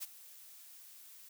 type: noise with ADSR envelope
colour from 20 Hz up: blue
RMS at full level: -39 dBFS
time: 0-1.29 s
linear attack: 29 ms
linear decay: 26 ms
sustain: -16 dB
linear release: 8 ms
effects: none